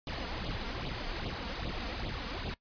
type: noise with flanger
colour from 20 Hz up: pink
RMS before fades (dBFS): -37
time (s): 0.07-2.54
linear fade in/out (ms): 2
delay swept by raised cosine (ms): 0.26 to 4.36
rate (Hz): 2.5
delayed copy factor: +0.75
effects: noise-tail reverb RT60 0.1 s tail -20 dB re dry + resampled to 11025 Hz